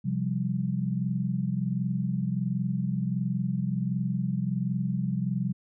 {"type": "chord", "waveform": "sine", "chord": "C suspended fourth", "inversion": "none", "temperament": "equal", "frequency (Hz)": [130.81, 174.61, 196], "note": ["C3", "F3", "G3"], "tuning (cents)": [0, 0, 0], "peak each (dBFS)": -30, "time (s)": [0.04, 5.53], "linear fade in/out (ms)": 20, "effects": []}